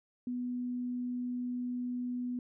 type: tone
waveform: sine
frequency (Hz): 246.8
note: B3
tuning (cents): -1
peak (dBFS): -33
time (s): 0.27-2.39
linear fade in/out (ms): 2
effects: none